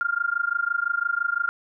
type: tone with amplitude modulation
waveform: sine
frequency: 1400 Hz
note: F6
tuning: 4 cents sharp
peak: -18 dBFS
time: 0.01-1.49 s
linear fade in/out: 0 ms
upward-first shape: sine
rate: 25.9 Hz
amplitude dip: 95%
effects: none